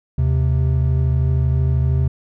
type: tone pair together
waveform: triangle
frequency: 77.78 / 130.66 Hz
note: D#2 / C3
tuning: 0 / -2 cents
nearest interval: major sixth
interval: 898 cents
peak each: -15 dBFS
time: 0.18-2.08 s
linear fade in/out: 5 ms
effects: none